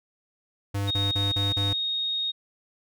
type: tone bursts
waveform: square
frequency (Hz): 100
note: G2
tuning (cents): +35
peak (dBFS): -26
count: 5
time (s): 0.74-1.734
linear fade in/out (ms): 10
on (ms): 170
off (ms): 36
type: tone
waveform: sine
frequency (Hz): 3729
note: A#7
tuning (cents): 0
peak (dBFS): -25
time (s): 0.87-2.32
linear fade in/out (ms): 20
effects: none